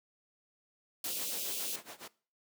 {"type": "band-stop noise", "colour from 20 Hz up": "white", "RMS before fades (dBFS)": -37, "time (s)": [1.04, 1.76], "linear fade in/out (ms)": 2, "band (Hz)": [590, 2500], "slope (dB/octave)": 48}
{"type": "noise with tremolo", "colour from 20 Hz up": "pink", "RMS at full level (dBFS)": -44, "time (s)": [1.04, 2.08], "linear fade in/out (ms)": 5, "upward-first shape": "sine", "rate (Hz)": 7.2, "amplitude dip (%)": 90}
{"effects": ["noise-tail reverb RT60 0.4 s tail -21 dB re dry", "high-pass 300 Hz 12 dB/octave"]}